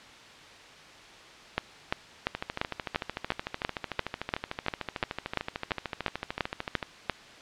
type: two click trains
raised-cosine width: 0.3 ms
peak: -15 / -9 dBFS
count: 61 / 17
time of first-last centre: 2.35-6.828 / 1.58-7.097 s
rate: 13.4 / 2.9 Hz
effects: white hiss -49 dBFS RMS until 7.41 s + low-pass 4000 Hz 12 dB/octave